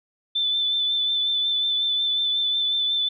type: tone with vibrato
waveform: sine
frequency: 3520 Hz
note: A7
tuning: in tune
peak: -20 dBFS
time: 0.35-3.09 s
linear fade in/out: 10 ms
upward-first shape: sine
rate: 5.5 Hz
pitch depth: 23 cents each way
effects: none